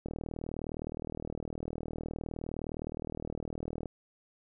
click train, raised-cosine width 2 ms, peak -24 dBFS, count 151, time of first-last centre 0.06-3.857 s, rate 39.5 Hz, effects none

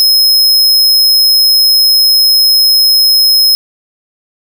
45% pulse tone, 5140 Hz, E8, 45 cents flat, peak -5 dBFS, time 0-3.55 s, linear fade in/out 0 ms, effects none

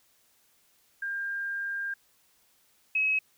sine tone pair in turn, 1601 / 2560 Hz, G6 / D#7, +36 / +49 cents, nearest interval minor sixth, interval 813 cents, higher second, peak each -30 / -23 dBFS, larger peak second, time 1.02-1.94 / 2.95-3.19 s, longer first, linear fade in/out 5 ms, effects white hiss -66 dBFS RMS until 3.37 s

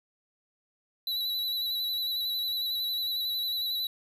square tone with vibrato, 3951 Hz, B7, in tune, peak -29 dBFS, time 1.07-3.87 s, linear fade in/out 2 ms, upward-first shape square, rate 11 Hz, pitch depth 23 cents each way, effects none

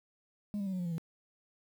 sine tone with pitch steps, 206.3 / 198.47 / 190.93 / 183.69 / 176.71 / 170 / 163.55 Hz, G#3 / G3 / G3 / F#3 / F3 / F3 / E3, -11 / +22 / -45 / -12 / +21 / -46 / -13 cents, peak -30 dBFS, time 0.54-0.981 s, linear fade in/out 0 ms, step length 63 ms, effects tanh soft clip ceiling -32 dBFS + 10-bit

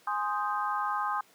sine chord, Ab major seventh, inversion none, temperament equal, 830.6 / 1046.5 / 1244.5 / 1568 Hz, Ab5 / C6 / Eb6 / G6, 0 / 0 / 0 / 0 cents, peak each -33 / -33 / -32 / -38 dBFS, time 0.07-1.21 s, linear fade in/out 5 ms, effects pink hiss -60 dBFS RMS until 1.34 s + high-pass 300 Hz 12 dB/octave

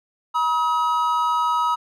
triangle tone pair together, 962.6 / 1273 Hz, B5 / D#6, -45 / +39 cents, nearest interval perfect fourth, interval 484 cents, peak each -19 dBFS, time 0.34-1.76 s, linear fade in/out 20 ms, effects none

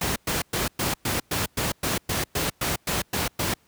pink noise bursts, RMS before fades -25 dBFS, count 14, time 0.01-3.54 s, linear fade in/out 5 ms, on 150 ms, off 110 ms, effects pink hiss -62 dBFS RMS until 3.67 s + high-pass 60 Hz 12 dB/octave

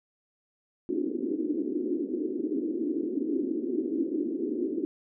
pink band-pass noise, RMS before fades -30 dBFS, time 0.89-4.85 s, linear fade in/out 0 ms, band 270 to 370 Hz, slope 48 dB/octave, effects none

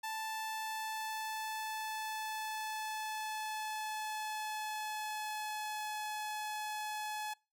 sawtooth tone with pitch glide, 880 to 852 Hz, A5 to G#5, 0 to +44 cents, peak -34 dBFS, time 0.03-7.34 s, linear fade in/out 10 ms, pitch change -56 cents, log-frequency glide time 0.13-5.96 s, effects noise-tail reverb RT60 0.3 s tail -25 dB re dry

